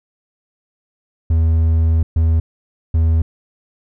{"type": "tone bursts at uneven times", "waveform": "triangle", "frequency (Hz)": 81.1, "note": "E2", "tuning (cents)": -28, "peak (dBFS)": -9, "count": 3, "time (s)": [[1.3, 2.03], [2.16, 2.4], [2.94, 3.22]], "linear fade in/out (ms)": 5, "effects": []}